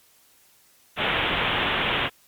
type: low-pass noise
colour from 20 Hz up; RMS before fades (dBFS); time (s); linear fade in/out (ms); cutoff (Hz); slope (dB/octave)
white; -24; 0.96-2.1; 50; 3500; 96
effects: white hiss -58 dBFS RMS until 2.27 s + MP3 96 kbps